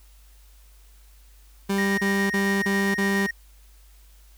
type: tone bursts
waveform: 30% pulse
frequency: 197.4 Hz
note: G3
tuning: 12 cents sharp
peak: -19 dBFS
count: 5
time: 1.69-3.268 s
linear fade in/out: 10 ms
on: 290 ms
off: 32 ms
type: tone with tremolo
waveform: triangle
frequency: 1864.7 Hz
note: A#6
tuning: in tune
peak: -23 dBFS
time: 1.78-3.31 s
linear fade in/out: 5 ms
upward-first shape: square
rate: 7.3 Hz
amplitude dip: 25%
effects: added 50 Hz sine -49 dBFS peak until 4.37 s + white hiss -59 dBFS RMS until 4.37 s